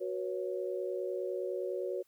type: chord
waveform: sine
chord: F# suspended fourth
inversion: none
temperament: equal with one note detuned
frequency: 370 / 484.6 / 554.4 Hz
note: F#4 / B4 / C#5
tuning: 0 / -33 / 0 cents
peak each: -36 / -39 / -38 dBFS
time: 0-2.03 s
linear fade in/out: 20 ms
effects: white hiss -72 dBFS RMS until 2.07 s